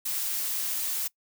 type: noise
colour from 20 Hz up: blue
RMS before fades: -30 dBFS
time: 0.05-1.08 s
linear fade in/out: 10 ms
effects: noise-tail reverb RT60 0.1 s tail -22 dB re dry